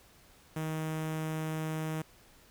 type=tone with notch filter; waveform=sawtooth; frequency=157.6 Hz; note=D#3; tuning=23 cents sharp; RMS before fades=-35 dBFS; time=0.56-2.02 s; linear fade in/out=5 ms; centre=4400 Hz; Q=1.7; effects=pink hiss -60 dBFS RMS until 2.5 s